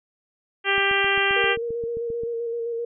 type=harmonic tone; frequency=395.1 Hz; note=G4; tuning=14 cents sharp; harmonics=1 / 2 / 3 / 4 / 5 / 6 / 7 / 8; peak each=-26 / -29 / -29 / -25 / -25 / -28 / -26 / -29 dBFS; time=0.64-1.57 s; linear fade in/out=50 ms
type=click train; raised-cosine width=3 ms; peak=-26 dBFS; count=12; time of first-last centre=0.78-2.235 s; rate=7.56 Hz
type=tone with vibrato; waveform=sine; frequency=466.2 Hz; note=A#4; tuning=in tune; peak=-25 dBFS; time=1.36-2.85 s; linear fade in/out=5 ms; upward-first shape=square; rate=7.7 Hz; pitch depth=21 cents each way
effects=none